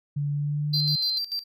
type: tone with pitch glide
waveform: sine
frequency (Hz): 144.5 to 148.91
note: D3 to D3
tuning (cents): -28 to +24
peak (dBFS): -24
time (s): 0.16-0.96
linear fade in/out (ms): 10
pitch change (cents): +52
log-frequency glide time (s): 0.31-0.71
type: tone with tremolo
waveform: triangle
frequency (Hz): 4699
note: D8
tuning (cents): 0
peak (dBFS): -25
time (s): 0.73-1.44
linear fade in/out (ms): 10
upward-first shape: square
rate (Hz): 6.8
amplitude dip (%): 80
type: tone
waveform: sine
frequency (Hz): 4115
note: C8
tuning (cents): -30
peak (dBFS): -24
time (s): 0.73-1.19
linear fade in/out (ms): 10
effects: none